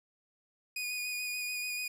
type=tone with vibrato; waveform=sawtooth; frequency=2467 Hz; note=D#7; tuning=15 cents flat; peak=-31 dBFS; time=0.76-1.88 s; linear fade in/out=5 ms; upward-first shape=square; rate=6.9 Hz; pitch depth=13 cents each way; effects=none